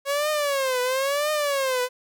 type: tone with vibrato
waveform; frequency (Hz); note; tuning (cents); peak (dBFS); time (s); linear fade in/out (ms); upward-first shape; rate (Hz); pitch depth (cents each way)
sawtooth; 551; C#5; -11; -18; 0.05-1.89; 50; triangle; 0.99; 190
effects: none